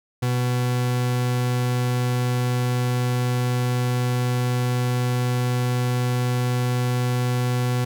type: tone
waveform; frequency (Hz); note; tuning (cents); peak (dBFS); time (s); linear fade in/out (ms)
40% pulse; 124; B2; +7; -19; 0.22-7.85; 10
effects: none